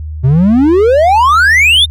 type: exponential sweep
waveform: triangle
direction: up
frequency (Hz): 122.8 to 3710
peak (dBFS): -3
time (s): 0.23-1.86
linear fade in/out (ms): 20
effects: added 77 Hz sine -19 dBFS peak until 1.9 s